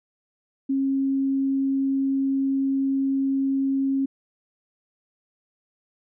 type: tone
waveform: sine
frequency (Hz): 271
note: C#4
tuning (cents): -39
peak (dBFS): -20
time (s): 0.69-4.06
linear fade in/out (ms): 10
effects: none